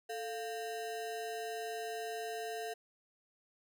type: ring-modulated tone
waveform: square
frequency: 570 Hz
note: C#5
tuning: 48 cents sharp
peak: -36 dBFS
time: 0.09-2.74 s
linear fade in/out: 10 ms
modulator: 129 Hz
effects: none